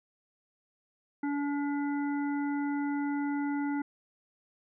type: harmonic tone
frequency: 286.4 Hz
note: D4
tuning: 43 cents flat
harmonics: 1 / 3 / 5 / 7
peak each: -29 / -39 / -43 / -46 dBFS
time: 1.23-3.82 s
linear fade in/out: 5 ms
effects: none